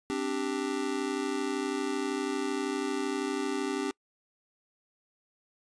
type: chord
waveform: square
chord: C suspended second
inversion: none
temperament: just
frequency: 261.6 / 294.3 / 392.4 Hz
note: C4 / D4 / G4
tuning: 0 / +4 / +2 cents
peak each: -36 / -34 / -34 dBFS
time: 0.1-3.91 s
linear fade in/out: 0 ms
effects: noise-tail reverb RT60 0.1 s tail -25 dB re dry + resampled to 22050 Hz